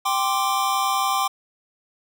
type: chord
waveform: square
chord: G suspended fourth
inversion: none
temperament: just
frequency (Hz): 784 / 1045.3 / 1176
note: G5 / C6 / D6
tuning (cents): 0 / -2 / +2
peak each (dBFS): -25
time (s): 0.05-1.28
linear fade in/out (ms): 10
effects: none